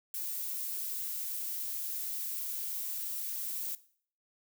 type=noise; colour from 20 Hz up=violet; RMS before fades=-37 dBFS; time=0.14-3.75 s; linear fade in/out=2 ms; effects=noise-tail reverb RT60 0.5 s tail -17 dB re dry